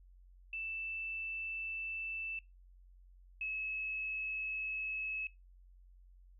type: tone pair in turn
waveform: sine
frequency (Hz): 2651 / 2584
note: E7 / E7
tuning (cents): +9 / -35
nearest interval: unison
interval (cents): 44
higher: first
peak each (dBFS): -38 / -36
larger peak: second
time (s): 0.53-2.39 / 3.41-5.27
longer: neither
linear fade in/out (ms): 2
effects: noise-tail reverb RT60 0.2 s tail -21 dB re dry + added 45 Hz sine -57 dBFS peak until 6.39 s